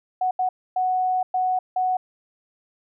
sine tone bursts at uneven times, 740 Hz, F#5, in tune, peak -19 dBFS, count 5, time 0.21-0.31 / 0.39-0.49 / 0.76-1.23 / 1.34-1.59 / 1.76-1.97 s, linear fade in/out 5 ms, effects none

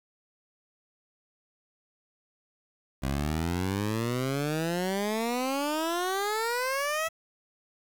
15% pulse exponential sweep, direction up, 65.41 to 659.3 Hz, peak -21 dBFS, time 3.02-7.09 s, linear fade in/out 20 ms, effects 8-bit

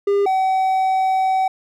triangle tone pair in turn, 402.2 / 759.3 Hz, G4 / F#5, +44 / +45 cents, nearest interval major seventh, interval 1101 cents, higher second, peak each -12 / -13 dBFS, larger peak first, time 0.07-0.26 / 0.26-1.48 s, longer second, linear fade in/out 5 ms, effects none

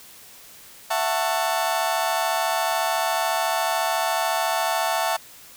35% pulse chord, F# minor seventh, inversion third, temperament just, 666 / 740 / 888 / 1110 Hz, E5 / F#5 / A5 / C#6, +18 / 0 / +16 / +2 cents, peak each -24 / -26 / -24 / -29 dBFS, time 0.9-5.17 s, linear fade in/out 10 ms, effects white hiss -46 dBFS RMS until 5.56 s

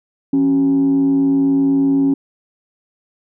sine tone with frequency modulation, 275.1 Hz, C#4, 13 cents flat, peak -10 dBFS, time 0.33-2.14 s, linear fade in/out 5 ms, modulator 108 Hz, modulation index 0.32, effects tanh soft clip ceiling -8 dBFS

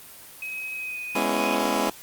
sine tone with pitch glide, 2541 to 2492 Hz, D#7 to D#7, +36 to +2 cents, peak -30 dBFS, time 0.42-1.56 s, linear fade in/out 2 ms, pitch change -34 cents, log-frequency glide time 0.75-0.98 s
15% pulse chord, C# minor seventh, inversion second, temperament just, 207.9 / 249.5 / 277.2 / 332.6 Hz, G#3 / B3 / C#4 / E4, +2 / +18 / 0 / +16 cents, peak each -22 dBFS, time 1.15-1.9 s, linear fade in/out 5 ms
effects white hiss -45 dBFS RMS until 2.02 s + Opus 24 kbps

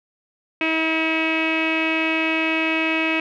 sawtooth tone with low-pass filter, 321.1 Hz, E4, 45 cents flat, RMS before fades -21 dBFS, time 0.61-3.2 s, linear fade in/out 2 ms, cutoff 2500 Hz, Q 9.5, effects none

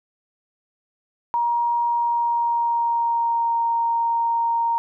sine tone with pitch glide, 946 to 929.2 Hz, A#5 to A#5, +25 to -6 cents, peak -18 dBFS, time 1.34-4.78 s, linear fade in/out 0 ms, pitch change -31 cents, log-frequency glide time 1.85-3.55 s, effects none

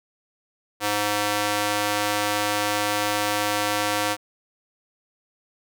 square tone with high-pass filter, 103.83 Hz, G#2, in tune, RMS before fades -24 dBFS, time 0.8-4.17 s, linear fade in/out 50 ms, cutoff 550 Hz, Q 0.62, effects none

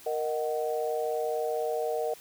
sine chord, D# minor, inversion second, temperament just, 466.7 / 622.3 / 746.7 Hz, A#4 / D#5 / F#5, +2 / 0 / +16 cents, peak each -30 / -32 / -34 dBFS, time 0.06-2.14 s, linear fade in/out 5 ms, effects white hiss -51 dBFS RMS until 2.2 s

